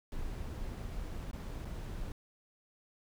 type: noise with dropouts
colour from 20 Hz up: brown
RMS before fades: -40 dBFS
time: 0.12-2.12 s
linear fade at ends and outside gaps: 1 ms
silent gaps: 1.313-1.331 / 1.648-1.652 s
effects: none